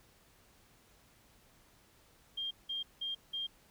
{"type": "tone bursts", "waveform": "sine", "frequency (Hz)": 3204, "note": "G7", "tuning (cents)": 37, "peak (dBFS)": -35, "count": 4, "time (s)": [2.37, 3.47], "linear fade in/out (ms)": 10, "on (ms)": 140, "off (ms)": 180, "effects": ["pink hiss -65 dBFS RMS until 3.7 s"]}